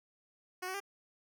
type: tone with pitch steps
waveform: 10% pulse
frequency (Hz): 366.3 / 375.5 / 399.1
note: F#4 / F#4 / G4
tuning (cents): -17 / +26 / +31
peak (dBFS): -29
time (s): 0.62-0.803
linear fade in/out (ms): 10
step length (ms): 61
effects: none